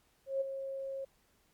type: tone with ADSR envelope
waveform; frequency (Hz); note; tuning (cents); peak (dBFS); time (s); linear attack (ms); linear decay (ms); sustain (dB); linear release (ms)
sine; 541; C#5; -42; -28; 0.26-1.05; 150; 15; -9; 9
effects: pink hiss -71 dBFS RMS until 1.53 s + Opus 48 kbps